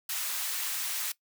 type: high-pass noise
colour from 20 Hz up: white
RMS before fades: -33 dBFS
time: 0.09-1.12 s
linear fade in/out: 5 ms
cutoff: 1100 Hz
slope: 12 dB/octave
effects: noise-tail reverb RT60 0.1 s tail -19 dB re dry